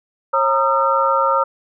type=tone cluster; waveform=sine; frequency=543 / 927 / 1226 / 1348 Hz; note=C#5 / A#5 / D#6 / E6; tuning=-36 / -10 / -26 / +38 cents; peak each=-19 dBFS; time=0.33-1.44 s; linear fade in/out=10 ms; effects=none